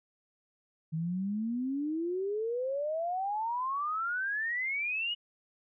sine exponential sweep, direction up, 155.56 to 2943 Hz, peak -30 dBFS, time 0.92-5.15 s, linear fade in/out 20 ms, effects none

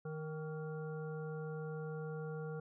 harmonic tone with a mistuned harmonic, 155.56 Hz, D#3, in tune, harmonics 1 / 3 / 5 / 7 / 9, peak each -42 / -44 / -55 / -59 / -54 dBFS, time 0.05-2.6 s, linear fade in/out 5 ms, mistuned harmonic 7, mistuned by +67 cents, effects none

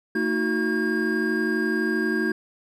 triangle tone cluster, 225.2 / 316.1 / 368.3 / 1617 Hz, A3 / D#4 / F#4 / G#6, +40 / +27 / -8 / -47 cents, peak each -25 dBFS, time 0.15-2.32 s, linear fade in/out 5 ms, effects none

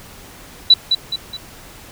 sine tone with echo, 3951 Hz, B7, in tune, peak -4 dBFS, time 0.7-0.74 s, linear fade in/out 5 ms, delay 210 ms, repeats 3, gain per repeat -7 dB, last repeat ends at 1.37 s, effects pink hiss -40 dBFS RMS until 1.91 s

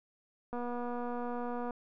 click train, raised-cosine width 1 ms, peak -26 dBFS, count 286, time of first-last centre 0.53-1.708 s, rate 242 Hz, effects none

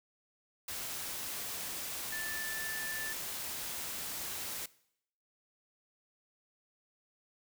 sine tone in noise, 1760 Hz, A6, in tune, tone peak -38 dBFS, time 2.12-3.13 s, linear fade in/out 5 ms, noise white, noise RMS -40 dBFS, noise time 0.68-4.66 s, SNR -1 dB, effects noise-tail reverb RT60 0.7 s tail -20 dB re dry

